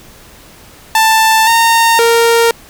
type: tone with pitch steps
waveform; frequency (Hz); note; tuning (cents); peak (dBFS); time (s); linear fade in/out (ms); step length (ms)
sawtooth; 885 / 918 / 463.7; A5 / A#5 / A#4; +10 / -27 / -9; -3; 0.95-2.51; 2; 520
effects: pink hiss -39 dBFS RMS until 2.69 s